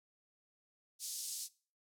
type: band-pass noise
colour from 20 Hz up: pink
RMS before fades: -43 dBFS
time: 0.99-1.49 s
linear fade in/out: 50 ms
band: 4800 to 12000 Hz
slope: 24 dB/octave
effects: noise-tail reverb RT60 0.4 s tail -21 dB re dry